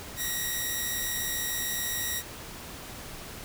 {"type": "tone pair together", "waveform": "5% pulse", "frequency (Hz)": [1884, 1951], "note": ["A#6", "B6"], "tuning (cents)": [18, -22], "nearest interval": "minor second", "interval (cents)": 60, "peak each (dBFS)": [-20, -24], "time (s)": [0.16, 2.23], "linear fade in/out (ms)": 50, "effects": ["pink hiss -42 dBFS RMS until 3.44 s"]}